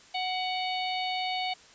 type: harmonic tone with a mistuned harmonic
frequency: 740 Hz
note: F#5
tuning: in tune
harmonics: 1 / 3 / 4 / 5 / 6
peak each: -31 / -36 / -37 / -38 / -39 dBFS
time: 0.14-1.54 s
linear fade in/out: 10 ms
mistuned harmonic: 3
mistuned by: +22 cents
effects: white hiss -54 dBFS RMS until 1.74 s + resampled to 16000 Hz